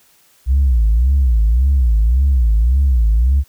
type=tone with vibrato; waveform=sine; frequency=60.9 Hz; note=B1; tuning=24 cents flat; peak=-8 dBFS; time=0.46-3.44 s; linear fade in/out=50 ms; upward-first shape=sine; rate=1.8 Hz; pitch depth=230 cents each way; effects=tanh soft clip ceiling -7 dBFS + white hiss -53 dBFS RMS until 3.48 s